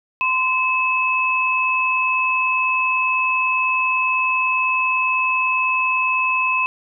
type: tone pair together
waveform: sine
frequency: 1028 / 2590 Hz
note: C6 / E7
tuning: -31 / -31 cents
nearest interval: octave + major third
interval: 1600 cents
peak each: -20 / -18 dBFS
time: 0.21-6.66 s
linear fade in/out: 0 ms
effects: none